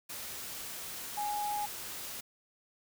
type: tone in noise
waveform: sine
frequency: 830 Hz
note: G#5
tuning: 1 cent flat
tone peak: -32 dBFS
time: 1.17-1.66 s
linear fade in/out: 10 ms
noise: white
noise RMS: -42 dBFS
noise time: 0.09-2.21 s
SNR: +7 dB
effects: none